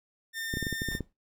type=tone; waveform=sawtooth; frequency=1808 Hz; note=A6; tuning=47 cents sharp; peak=-30 dBFS; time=0.33-1 s; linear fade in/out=50 ms
type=clicks; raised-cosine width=3 ms; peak=-20 dBFS; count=9; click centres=0.539 / 0.571 / 0.627 / 0.668 / 0.727 / 0.819 / 0.887 / 0.951 / 1.007 s
type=noise with exponential decay; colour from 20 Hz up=brown; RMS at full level=-36 dBFS; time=0.91-1.13 s; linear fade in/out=5 ms; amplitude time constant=47 ms
effects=noise-tail reverb RT60 0.2 s tail -23 dB re dry